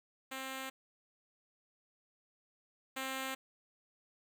5% pulse tone pair in turn, 264.9 / 264.9 Hz, C4 / C4, +22 / +22 cents, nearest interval unison, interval 0 cents, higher neither, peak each -29 / -26 dBFS, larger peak second, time 0.31-0.7 / 2.96-3.35 s, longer neither, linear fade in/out 10 ms, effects none

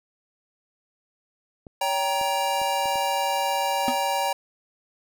clicks, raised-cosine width 2 ms, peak -28 dBFS, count 5, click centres 1.668 / 2.213 / 2.616 / 2.857 / 2.957 s
square chord, G diminished, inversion second, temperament just, 564.5 / 784 / 940.8 Hz, Db5 / G5 / Bb5, +31 / 0 / +16 cents, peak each -30 / -27 / -27 dBFS, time 1.81-4.33 s, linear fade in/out 5 ms
square tone with exponential decay, 250 Hz, B3, 21 cents sharp, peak -21 dBFS, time 3.88-3.98 s, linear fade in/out 1 ms, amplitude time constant 20 ms
effects none

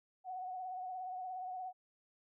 sine tone with vibrato, 740 Hz, F#5, in tune, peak -40 dBFS, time 0.24-1.73 s, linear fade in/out 50 ms, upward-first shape sine, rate 17 Hz, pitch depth 38 cents each way, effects none

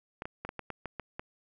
clicks, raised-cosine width 0.5 ms, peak -22 dBFS, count 9, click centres 0.221 / 0.255 / 0.45 / 0.491 / 0.593 / 0.703 / 0.857 / 0.997 / 1.195 s, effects none

